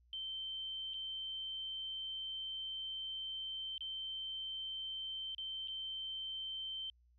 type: tone with dropouts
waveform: sine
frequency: 3108 Hz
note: G7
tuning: 16 cents flat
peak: -40 dBFS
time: 0.13-6.9 s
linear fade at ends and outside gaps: 1 ms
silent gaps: 0.936-0.941 / 3.78-3.807 / 5.348-5.381 / 5.675-5.682 s
effects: added 60 Hz sine -66 dBFS peak until 7.18 s